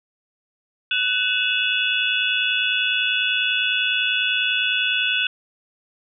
sine tone cluster, 1497 / 2567 / 2677 / 2879 / 3435 Hz, F#6 / E7 / E7 / F#7 / A7, +20 / -47 / +26 / -48 / -42 cents, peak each -25 dBFS, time 0.91-5.27 s, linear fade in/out 2 ms, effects none

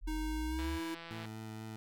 sine exponential sweep, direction up, 39.73 to 78.4 Hz, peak -36 dBFS, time 0.01-0.8 s, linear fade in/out 50 ms
square tone with pitch glide, 311.1 to 326.9 Hz, D#4 to E4, 0 to -14 cents, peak -38 dBFS, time 0.07-0.95 s, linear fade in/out 10 ms, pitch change +86 cents, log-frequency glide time 0.48-0.7 s
click train, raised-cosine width 0.3 ms, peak -31 dBFS, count 112, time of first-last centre 0.59-1.255 s, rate 167 Hz
20% pulse tone with vibrato, 110 Hz, A2, in tune, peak -38 dBFS, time 1.11-1.76 s, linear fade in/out 0 ms, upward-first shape sine, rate 4.2 Hz, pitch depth 9 cents each way
effects none

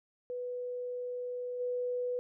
sine tone with level steps, 493.9 Hz, B4, in tune, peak -35 / -31 dBFS, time 0.3-2.19 s, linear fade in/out 0 ms, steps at 1.59 s, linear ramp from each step 20 ms, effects none

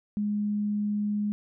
sine tone, 207.7 Hz, G#3, in tune, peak -25 dBFS, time 0.17-1.32 s, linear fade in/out 0 ms, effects none

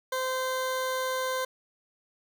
20% pulse tone, 517 Hz, C5, 21 cents flat, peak -23 dBFS, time 0.12-1.45 s, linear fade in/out 5 ms, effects none

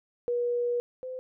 sine tone pair in turn, 482.3 / 512.3 Hz, B4 / C5, -41 / -37 cents, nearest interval minor second, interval 104 cents, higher second, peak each -25 / -34 dBFS, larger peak first, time 0.28-0.8 / 1.03-1.19 s, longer first, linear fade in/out 0 ms, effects none

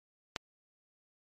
click, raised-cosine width 0.2 ms, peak -15 dBFS, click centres 0.362 s, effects MP3 64 kbps

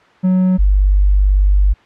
triangle / sine tone pair in turn, 185 / 49 Hz, F#3 / G1, 0 / 0 cents, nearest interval octave + major seventh, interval 2300 cents, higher first, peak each -8 dBFS, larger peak neither, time 0.23-0.58 / 0.58-1.74 s, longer second, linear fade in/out 20 ms, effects white hiss -47 dBFS RMS until 1.85 s + low-pass 2000 Hz 12 dB/octave

